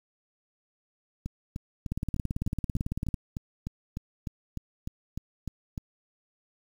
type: two click trains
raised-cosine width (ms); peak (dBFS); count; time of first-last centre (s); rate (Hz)
5; -21 / -17; 16 / 23; 1.26-5.778 / 1.92-3.142; 3.32 / 18
effects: 8-bit